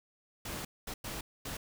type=noise bursts at uneven times; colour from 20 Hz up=pink; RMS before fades=-40 dBFS; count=4; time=0.45-0.65 / 0.87-0.94 / 1.04-1.21 / 1.45-1.57 s; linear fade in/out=5 ms; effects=none